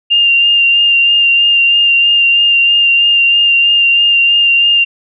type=tone with vibrato; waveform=sine; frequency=2794 Hz; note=F7; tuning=in tune; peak=-6 dBFS; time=0.1-4.85 s; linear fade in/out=20 ms; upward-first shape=sine; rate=3.1 Hz; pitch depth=18 cents each way; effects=none